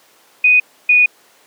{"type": "tone pair in turn", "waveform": "sine", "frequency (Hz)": [2489, 2468], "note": ["D#7", "D#7"], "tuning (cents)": [0, -15], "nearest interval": "unison", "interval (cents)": 15, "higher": "first", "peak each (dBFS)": -7, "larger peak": "neither", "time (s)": [[0.44, 0.6], [0.89, 1.06]], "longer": "second", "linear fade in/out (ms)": 5, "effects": ["pink hiss -50 dBFS RMS until 1.46 s", "high-pass 400 Hz 12 dB/octave"]}